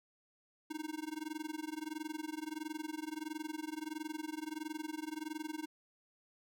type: tone with amplitude modulation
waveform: square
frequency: 310 Hz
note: D#4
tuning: 6 cents flat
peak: -37 dBFS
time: 0.7-5.66 s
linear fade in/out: 10 ms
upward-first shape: sine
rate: 21.5 Hz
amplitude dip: 95%
effects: none